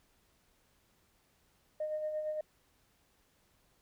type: tone with tremolo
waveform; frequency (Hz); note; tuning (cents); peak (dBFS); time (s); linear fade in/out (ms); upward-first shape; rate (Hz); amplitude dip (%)
sine; 614; D#5; -23; -31; 1.8-2.41; 5; sine; 8.7; 45
effects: tanh soft clip ceiling -28 dBFS + pink hiss -71 dBFS RMS until 3.81 s